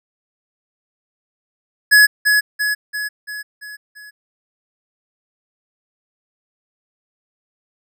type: tone with echo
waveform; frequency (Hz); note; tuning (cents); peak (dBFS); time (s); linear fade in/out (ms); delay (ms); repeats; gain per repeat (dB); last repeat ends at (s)
square; 1690; G#6; +30; -7; 1.91-2.07; 20; 340; 6; -5; 4.11
effects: none